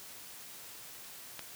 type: click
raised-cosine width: 0.2 ms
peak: -23 dBFS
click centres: 1.393 s
effects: white hiss -49 dBFS RMS until 1.55 s + high-pass 60 Hz 12 dB/octave